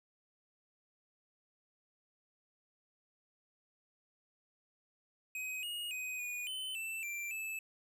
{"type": "tone with pitch steps", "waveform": "square", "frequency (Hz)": [2521, 2871, 2508, 2457, 3045, 2660, 2357, 2619], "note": ["D#7", "F7", "D#7", "D#7", "F#7", "E7", "D7", "E7"], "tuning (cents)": [22, 47, 13, -22, 49, 15, 6, -12], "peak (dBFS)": -39, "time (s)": [5.35, 7.59], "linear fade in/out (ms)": 2, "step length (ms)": 280, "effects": []}